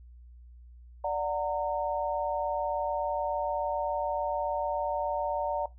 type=chord; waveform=sine; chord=D augmented; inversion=none; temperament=just; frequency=587.3 / 734.2 / 917.7 Hz; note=D5 / F#5 / A#5; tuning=0 / -14 / -27 cents; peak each=-31 / -33 / -32 dBFS; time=1.04-5.66 s; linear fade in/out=5 ms; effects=noise-tail reverb RT60 0.2 s tail -19 dB re dry + added 60 Hz sine -48 dBFS peak until 5.78 s